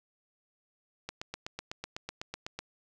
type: click train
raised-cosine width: 0.2 ms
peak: -20 dBFS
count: 13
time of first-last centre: 1.09-2.59 s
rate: 8 Hz
effects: none